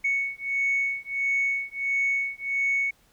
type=beating tone pair; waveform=sine; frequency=2217 / 2218.5 Hz; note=C#7 / C#7; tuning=0 / +1 cents; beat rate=1.5 Hz; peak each=-26 dBFS; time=0.04-2.91 s; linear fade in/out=10 ms; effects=tanh soft clip ceiling -17 dBFS + pink hiss -62 dBFS RMS until 3.12 s